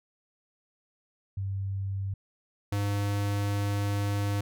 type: tone pair in turn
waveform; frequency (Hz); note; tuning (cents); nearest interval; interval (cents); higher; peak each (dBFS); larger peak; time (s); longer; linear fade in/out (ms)
sine / square; 97.5 / 101.47; G2 / G#2; -9 / -40; minor second; 69; second; -29 / -27; second; 1.37-2.14 / 2.72-4.41; second; 5
effects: none